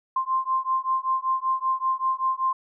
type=beating tone pair; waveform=sine; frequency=1046.5 / 1051.7 Hz; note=C6 / C6; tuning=0 / +9 cents; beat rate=5.2 Hz; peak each=-25 dBFS; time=0.16-2.53 s; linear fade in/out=5 ms; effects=none